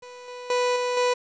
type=tone with level steps; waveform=30% pulse; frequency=493.9 Hz; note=B4; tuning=in tune; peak=-37 / -33 / -18 / -21 / -17 dBFS; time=0.02-1.14 s; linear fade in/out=10 ms; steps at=0.28 / 0.5 / 0.76 / 0.97 s; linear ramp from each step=2 ms; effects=resampled to 16000 Hz + 9-bit